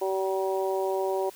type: harmonic tone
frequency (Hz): 191.2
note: G3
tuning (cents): -43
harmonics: 2 / 3 / 4 / 5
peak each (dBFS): -27 / -31 / -33 / -35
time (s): 0.01-1.3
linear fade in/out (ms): 10
effects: white hiss -50 dBFS RMS until 1.35 s